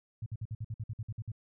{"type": "tone bursts", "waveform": "sine", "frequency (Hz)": 110, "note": "A2", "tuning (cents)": 0, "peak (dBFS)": -34, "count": 12, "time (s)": [0.22, 1.318], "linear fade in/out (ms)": 5, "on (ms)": 42, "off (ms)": 54, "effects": []}